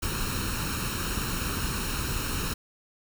pink noise with comb filter, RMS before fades -30 dBFS, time 0.02-2.54 s, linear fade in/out 10 ms, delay 0.73 ms, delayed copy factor +0.7, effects none

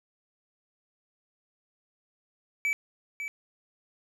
triangle tone with echo, 2300 Hz, D7, 37 cents flat, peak -23 dBFS, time 2.65-2.73 s, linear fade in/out 0 ms, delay 550 ms, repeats 1, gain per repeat -8 dB, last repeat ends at 3.28 s, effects none

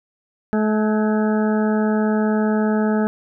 harmonic tone with a mistuned harmonic, 215 Hz, A3, 40 cents flat, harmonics 1 / 2 / 3 / 4 / 6 / 7 / 8, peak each -17 / -23 / -27 / -29 / -33 / -34 / -35 dBFS, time 0.53-3.07 s, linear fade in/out 0 ms, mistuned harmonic 8, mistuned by -60 cents, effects none

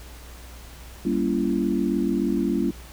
sine chord, G diminished seventh, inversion none, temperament just, 196 / 235.2 / 282.2 / 338.7 Hz, G3 / Bb3 / Db4 / Fb4, 0 / +16 / +31 / +47 cents, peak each -26 dBFS, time 1.05-2.71 s, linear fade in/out 5 ms, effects added 60 Hz sine -41 dBFS peak until 2.92 s + pink hiss -46 dBFS RMS until 2.92 s

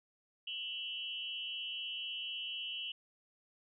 sine tone with amplitude modulation, 2960 Hz, F#7, in tune, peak -34 dBFS, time 0.47-2.92 s, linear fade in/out 5 ms, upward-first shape sine, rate 256 Hz, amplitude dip 100%, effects none

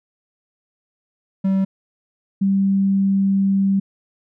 triangle / sine tone pair in turn, 192.6 / 195.4 Hz, G3 / G3, -30 / -5 cents, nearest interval unison, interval 25 cents, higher second, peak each -13 / -14 dBFS, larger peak first, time 1.44-1.65 / 2.41-3.8 s, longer second, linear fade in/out 10 ms, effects none

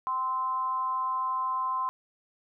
sine tone with amplitude modulation, 1037 Hz, C6, 16 cents flat, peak -24 dBFS, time 0.07-1.89 s, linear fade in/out 0 ms, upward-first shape sine, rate 266 Hz, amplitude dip 55%, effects none

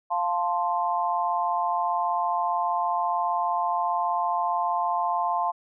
sine chord, F major, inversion none, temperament equal, 698.5 / 880 / 1046.5 Hz, F5 / A5 / C6, 0 / 0 / 0 cents, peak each -27 dBFS, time 0.1-5.52 s, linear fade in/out 20 ms, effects none

